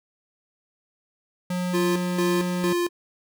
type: tone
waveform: square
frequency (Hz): 180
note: F#3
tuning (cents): -47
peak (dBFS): -25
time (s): 1.5-2.73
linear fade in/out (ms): 5
type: tone with tremolo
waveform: square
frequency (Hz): 349.2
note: F4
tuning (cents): 0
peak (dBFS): -22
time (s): 1.73-2.89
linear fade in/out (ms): 20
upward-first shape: square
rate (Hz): 2.2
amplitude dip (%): 75
effects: none